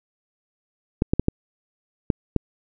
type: clicks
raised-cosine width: 3 ms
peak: -5 dBFS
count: 6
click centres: 1.021 / 1.135 / 1.196 / 1.284 / 2.102 / 2.363 s
effects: none